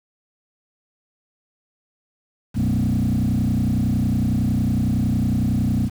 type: tone with frequency modulation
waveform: sine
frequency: 164.81 Hz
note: E3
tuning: in tune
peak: -15 dBFS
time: 2.54-5.9 s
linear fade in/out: 50 ms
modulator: 30.9 Hz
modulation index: 3
effects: tanh soft clip ceiling -15 dBFS + 7-bit